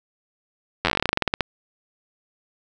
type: slowing click train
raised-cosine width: 0.3 ms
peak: -3 dBFS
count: 19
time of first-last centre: 0.85-1.407 s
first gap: 10 ms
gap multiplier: 1.12
effects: none